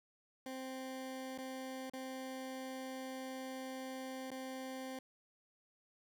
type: tone with dropouts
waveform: 20% pulse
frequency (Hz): 261.6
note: C4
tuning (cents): 0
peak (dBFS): -38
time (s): 0.46-4.99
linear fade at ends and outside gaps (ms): 2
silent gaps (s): 1.378-1.385 / 1.898-1.935 / 4.305-4.315
effects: none